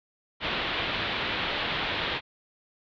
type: low-pass noise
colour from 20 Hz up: white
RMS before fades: -30 dBFS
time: 0.4-2.21 s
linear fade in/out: 50 ms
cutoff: 3800 Hz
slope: 48 dB/octave
effects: none